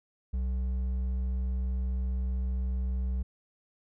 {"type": "tone with hard clipping", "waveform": "triangle", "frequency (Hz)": 63.2, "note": "B1", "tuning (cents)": 41, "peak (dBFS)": -29, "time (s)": [0.33, 3.23], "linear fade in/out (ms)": 10, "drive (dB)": 8, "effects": []}